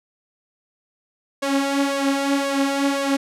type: tone with flanger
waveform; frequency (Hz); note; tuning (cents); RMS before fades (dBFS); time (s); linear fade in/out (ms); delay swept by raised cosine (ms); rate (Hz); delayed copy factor
sawtooth; 277.2; C#4; 0; -21; 1.42-3.17; 10; 1.8 to 5.1; 1.9; +0.6
effects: low-pass 10000 Hz 12 dB/octave